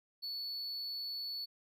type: tone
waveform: triangle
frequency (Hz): 4435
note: C#8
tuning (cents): 0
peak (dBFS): -37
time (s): 0.22-1.46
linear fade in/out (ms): 20
effects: none